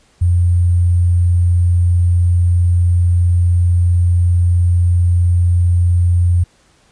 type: tone with sample-and-hold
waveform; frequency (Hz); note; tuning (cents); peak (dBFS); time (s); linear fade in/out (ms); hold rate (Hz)
sine; 87.7; F2; +8; -9; 0.21-6.44; 10; 8820
effects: pink hiss -53 dBFS RMS until 6.91 s + resampled to 22050 Hz